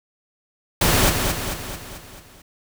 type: noise with echo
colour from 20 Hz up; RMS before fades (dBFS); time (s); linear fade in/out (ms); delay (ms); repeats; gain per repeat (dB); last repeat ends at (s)
pink; -17; 0.81-1.1; 5; 220; 6; -5; 2.42
effects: none